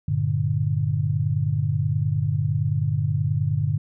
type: chord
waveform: sine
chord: G minor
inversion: none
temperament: equal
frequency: 98 / 116.54 / 146.83 Hz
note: G2 / Bb2 / D3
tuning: 0 / 0 / 0 cents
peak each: -25 / -25 / -23 dBFS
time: 0.08-3.78 s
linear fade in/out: 5 ms
effects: none